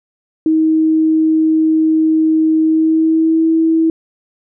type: tone with pitch glide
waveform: sine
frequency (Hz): 316.7 to 324.1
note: D#4 to E4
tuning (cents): +31 to -29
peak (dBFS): -9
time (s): 0.46-3.9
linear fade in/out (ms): 2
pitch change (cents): +40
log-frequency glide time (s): 2.61-3.47
effects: none